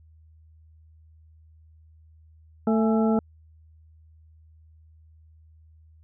harmonic tone with a mistuned harmonic, 221.7 Hz, A3, 13 cents sharp, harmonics 1 / 2 / 3 / 4 / 6, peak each -20 / -26 / -30 / -32 / -36 dBFS, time 2.67-3.19 s, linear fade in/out 2 ms, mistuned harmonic 4, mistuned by -97 cents, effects added 79 Hz sine -51 dBFS peak until 6.03 s

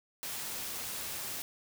white noise, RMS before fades -39 dBFS, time 0.23-1.42 s, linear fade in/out 0 ms, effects none

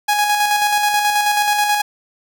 sawtooth tone with tremolo, 830.6 Hz, G#5, in tune, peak -9 dBFS, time 0.08-1.82 s, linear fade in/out 10 ms, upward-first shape square, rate 9.3 Hz, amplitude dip 35%, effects none

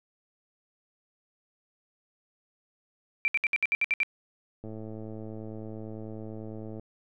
sine tone bursts, 2350 Hz, D7, 1 cent sharp, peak -22 dBFS, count 9, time 3.25-4.032 s, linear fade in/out 0 ms, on 30 ms, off 64 ms
click train, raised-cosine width 2 ms, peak -28 dBFS, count 236, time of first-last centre 4.64-6.796 s, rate 109 Hz
effects none

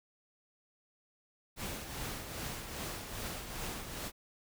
pink noise with tremolo, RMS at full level -39 dBFS, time 1.56-4.12 s, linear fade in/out 50 ms, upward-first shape triangle, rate 2.5 Hz, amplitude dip 55%, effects none

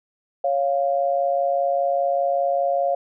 sine tone pair together, 554.4 / 699.4 Hz, C#5 / F5, 0 / +2 cents, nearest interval major third, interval 402 cents, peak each -21 dBFS, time 0.44-2.95 s, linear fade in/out 5 ms, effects none

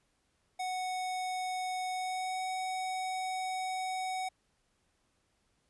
square tone with pitch glide, 740 to 748.2 Hz, F#5 to F#5, 0 to +19 cents, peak -34 dBFS, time 0.59-4.29 s, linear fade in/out 10 ms, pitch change +19 cents, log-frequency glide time 1.92-2.43 s, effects pink hiss -75 dBFS RMS until 5.69 s + resampled to 24000 Hz

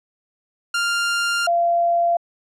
sawtooth / sine tone pair in turn, 1396.9 / 687 Hz, F6 / F5, 0 / -29 cents, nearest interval octave, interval 1229 cents, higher first, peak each -15 dBFS, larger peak neither, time 0.74-1.47 / 1.47-2.17 s, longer first, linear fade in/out 5 ms, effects low-pass 9000 Hz 12 dB/octave

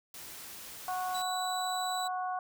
white noise, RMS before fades -46 dBFS, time 0.14-1.22 s, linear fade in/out 2 ms
harmonic tone, 367.8 Hz, F#4, 10 cents flat, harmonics 2 / 3 / 4, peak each -33 / -38 / -44 dBFS, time 0.88-2.39 s, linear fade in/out 2 ms
30% pulse tone, 3942 Hz, B7, 4 cents flat, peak -34 dBFS, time 1.14-2.08 s, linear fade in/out 10 ms
effects none

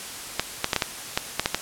clicks, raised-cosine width 0.2 ms, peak -3 dBFS, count 9, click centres 0.396 / 0.644 / 0.732 / 0.763 / 0.822 / 1.175 / 1.396 / 1.459 / 1.546 s, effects white hiss -36 dBFS RMS until 1.61 s + low-pass 11000 Hz 12 dB/octave

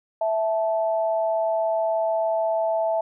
sine tone pair together, 657 / 873.5 Hz, E5 / A5, -6 / -13 cents, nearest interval perfect fourth, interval 493 cents, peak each -21 / -27 dBFS, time 0.21-3.01 s, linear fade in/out 5 ms, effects none

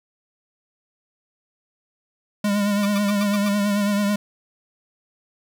square tone with vibrato, 204 Hz, G#3, 31 cents flat, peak -19 dBFS, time 2.44-4.16 s, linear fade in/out 5 ms, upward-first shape triangle, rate 9.1 Hz, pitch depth 46 cents each way
15% pulse tone bursts, 1174.7 Hz, D6, in tune, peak -22 dBFS, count 6, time 2.83-3.486 s, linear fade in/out 2 ms, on 26 ms, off 100 ms
effects 9-bit

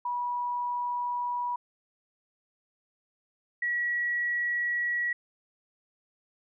sine tone pair in turn, 973 / 1924.8 Hz, B5 / B6, -26 / -45 cents, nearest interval octave, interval 1181 cents, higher second, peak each -28 / -26 dBFS, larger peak second, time 0.05-1.56 / 3.62-5.13 s, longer neither, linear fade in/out 5 ms, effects none

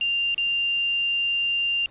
sine tone with dropouts, 2790 Hz, F7, 2 cents flat, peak -21 dBFS, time 0.01-1.86 s, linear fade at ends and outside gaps 1 ms, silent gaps 0.345-0.379 s, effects pink hiss -53 dBFS RMS until 1.9 s + resampled to 8000 Hz

